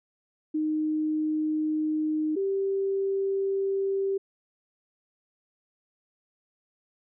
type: tone pair in turn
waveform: sine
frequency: 309 / 390.6 Hz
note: D#4 / G4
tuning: -12 / -6 cents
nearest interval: major third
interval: 406 cents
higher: second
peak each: -24 dBFS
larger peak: neither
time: 0.54-2.36 / 2.36-4.18 s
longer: neither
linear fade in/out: 10 ms
effects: none